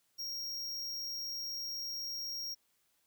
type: tone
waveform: square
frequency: 5588 Hz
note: F8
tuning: in tune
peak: -38 dBFS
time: 0.18-2.55 s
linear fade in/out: 20 ms
effects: white hiss -75 dBFS RMS until 3.06 s